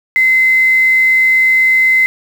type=tone with quantisation; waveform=sine; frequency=2056 Hz; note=C7; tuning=31 cents flat; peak=-7 dBFS; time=0.16-2.06 s; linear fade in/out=0 ms; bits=5; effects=none